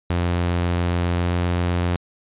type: tone with pitch glide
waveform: sawtooth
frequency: 87.31 to 87.87 Hz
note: F2 to F2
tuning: 0 to +11 cents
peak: -15 dBFS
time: 0.1-1.96 s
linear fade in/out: 0 ms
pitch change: +11 cents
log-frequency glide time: 1.15-1.33 s
effects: resampled to 8000 Hz